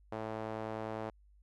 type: tone with band-pass filter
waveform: sawtooth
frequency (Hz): 110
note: A2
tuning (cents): 0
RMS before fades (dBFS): -40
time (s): 0.12-1.1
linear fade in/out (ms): 5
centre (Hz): 670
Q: 1.2
effects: added 50 Hz sine -60 dBFS peak until 1.42 s